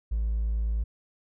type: tone with hard clipping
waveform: triangle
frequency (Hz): 54.8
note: A1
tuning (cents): -6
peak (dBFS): -24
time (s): 0.11-0.84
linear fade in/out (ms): 10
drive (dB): 2
effects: none